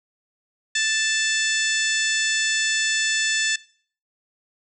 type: harmonic tone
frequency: 880 Hz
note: A5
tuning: in tune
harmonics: 2 / 3 / 4 / 5 / 6 / 7 / 8 / 9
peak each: -23 / -28 / -26 / -33 / -31 / -33 / -29 / -32 dBFS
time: 0.75-3.56 s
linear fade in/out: 5 ms
effects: noise-tail reverb RT60 0.5 s tail -21 dB re dry